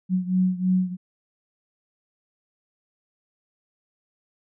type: beating tone pair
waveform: sine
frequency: 183.4 / 186.5 Hz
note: F#3 / F#3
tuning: -15 / +14 cents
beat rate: 3.1 Hz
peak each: -21 / -24 dBFS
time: 0.09-0.97 s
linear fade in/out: 50 ms
effects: none